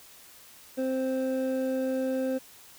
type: tone pair together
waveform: triangle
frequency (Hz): 261.6 / 523.2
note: C4 / C5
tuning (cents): 0 / 0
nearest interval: octave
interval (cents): 1200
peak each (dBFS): -27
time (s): 0.77-2.39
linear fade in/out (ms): 20
effects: white hiss -52 dBFS RMS until 2.78 s